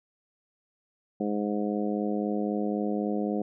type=harmonic tone; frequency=103.83 Hz; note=G#2; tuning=in tune; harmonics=2 / 3 / 4 / 5 / 6 / 7; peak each=-29 / -32 / -34 / -35 / -41 / -38 dBFS; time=1.2-3.42 s; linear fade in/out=5 ms; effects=none